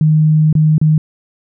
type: tone with dropouts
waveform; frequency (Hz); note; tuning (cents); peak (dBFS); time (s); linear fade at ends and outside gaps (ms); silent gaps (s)
sine; 154.9; D#3; -7; -7; 0.01-0.98; 2; 0.528-0.552 / 0.781-0.814
effects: none